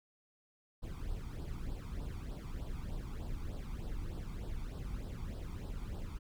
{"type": "noise with flanger", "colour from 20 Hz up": "brown", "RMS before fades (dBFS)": -41, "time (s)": [0.82, 6.19], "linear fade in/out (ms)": 20, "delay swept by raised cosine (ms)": [0.22, 0.9], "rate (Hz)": 3.3, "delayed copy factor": 0.75, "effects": []}